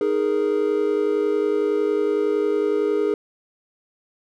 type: chord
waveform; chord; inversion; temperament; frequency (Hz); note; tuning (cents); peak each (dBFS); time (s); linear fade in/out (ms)
triangle; D# suspended fourth; none; equal; 311.1 / 415.3 / 466.2; D#4 / G#4 / A#4; 0 / 0 / 0; -24 / -18 / -23; 0.01-3.14; 2
effects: none